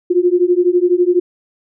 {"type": "beating tone pair", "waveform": "sine", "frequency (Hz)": [350, 362], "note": ["F4", "F#4"], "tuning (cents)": [4, -38], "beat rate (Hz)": 12, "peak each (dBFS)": -13, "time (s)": [0.1, 1.2], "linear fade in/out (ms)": 10, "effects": []}